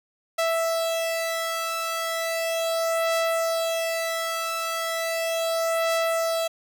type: beating tone pair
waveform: sawtooth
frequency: 659.3 / 659.66 Hz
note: E5 / E5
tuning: 0 / +1 cents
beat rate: 0.36 Hz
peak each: -21 / -26 dBFS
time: 0.38-6.48 s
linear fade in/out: 10 ms
effects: none